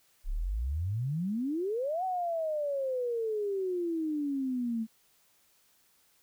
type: exponential two-way sweep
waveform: sine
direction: up then down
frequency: 30.65 to 760 to 219 Hz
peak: -29 dBFS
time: 0.24-4.87 s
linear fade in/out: 50 ms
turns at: 2.04 s
effects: white hiss -67 dBFS RMS until 6.22 s